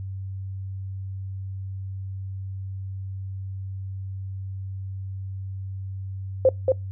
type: tone with echo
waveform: sine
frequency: 523.3 Hz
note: C5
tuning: in tune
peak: -12 dBFS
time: 6.45-6.49 s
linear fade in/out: 2 ms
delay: 230 ms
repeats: 1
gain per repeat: -3 dB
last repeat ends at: 6.72 s
effects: noise-tail reverb RT60 0.2 s tail -24 dB re dry + added 96 Hz sine -30 dBFS peak until 6.91 s